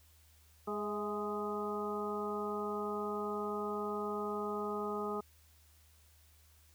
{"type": "harmonic tone with a mistuned harmonic", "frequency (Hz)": 207.7, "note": "G#3", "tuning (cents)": 0, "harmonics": [1, 2, 3, 4, 5, 6], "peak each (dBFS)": [-42, -38, -47, -44, -48, -41], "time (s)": [0.67, 5.21], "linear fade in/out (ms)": 10, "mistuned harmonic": 3, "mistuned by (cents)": 49, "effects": ["added 77 Hz sine -63 dBFS peak until 6.74 s", "white hiss -67 dBFS RMS until 6.74 s"]}